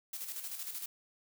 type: noise with tremolo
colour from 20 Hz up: blue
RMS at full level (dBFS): -40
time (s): 0.13-0.86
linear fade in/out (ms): 5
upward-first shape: square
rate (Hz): 13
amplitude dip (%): 50
effects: none